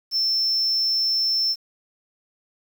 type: tone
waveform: triangle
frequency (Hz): 5340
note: E8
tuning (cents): +22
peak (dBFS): -17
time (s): 0.11-1.56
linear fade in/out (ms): 50
effects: tanh soft clip ceiling -14 dBFS + 8-bit